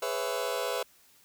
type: chord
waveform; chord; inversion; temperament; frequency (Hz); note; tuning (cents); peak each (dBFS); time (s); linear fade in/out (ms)
sawtooth; C# minor seventh; second; just; 415.8 / 498.9 / 554.4 / 665.2; G#4 / B4 / C#5 / E5; +2 / +17 / 0 / +16; -33 / -29 / -32 / -32; 0.02-0.83; 5
effects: white hiss -61 dBFS RMS until 1.24 s